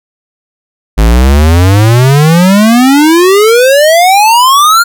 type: exponential sweep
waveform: square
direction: up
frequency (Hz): 51.7 to 1428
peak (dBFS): -3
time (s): 0.97-4.84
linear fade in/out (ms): 20
effects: none